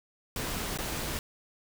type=noise with dropouts; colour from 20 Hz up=pink; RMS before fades=-34 dBFS; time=0.36-1.19 s; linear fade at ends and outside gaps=1 ms; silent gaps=0.775-0.786 s; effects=none